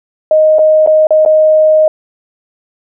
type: tone with dropouts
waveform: sine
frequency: 622.3 Hz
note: D#5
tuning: in tune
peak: -4 dBFS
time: 0.31-1.88 s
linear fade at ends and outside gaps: 2 ms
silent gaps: 0.585-0.591 / 0.863-0.873 / 1.07-1.106 / 1.251-1.26 s
effects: none